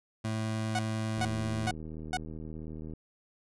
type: tone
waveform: 25% pulse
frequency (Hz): 110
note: A2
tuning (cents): 0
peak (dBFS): -27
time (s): 0.24-1.71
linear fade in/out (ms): 10
type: tone bursts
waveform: sawtooth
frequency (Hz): 736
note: F#5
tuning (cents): -9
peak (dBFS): -25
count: 4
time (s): 0.75-2.17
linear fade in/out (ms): 2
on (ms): 40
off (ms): 420
type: click train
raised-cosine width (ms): 3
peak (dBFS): -30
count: 139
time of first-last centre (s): 1.18-2.936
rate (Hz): 78.6
effects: resampled to 24000 Hz